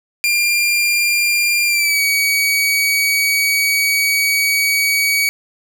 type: tone with pitch glide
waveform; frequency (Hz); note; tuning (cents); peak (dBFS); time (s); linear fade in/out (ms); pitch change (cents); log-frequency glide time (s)
sawtooth; 2394 to 2260; D7 to C#7; +33 to +33; -10; 0.24-5.29; 0; -100; 1.66-2.01
effects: none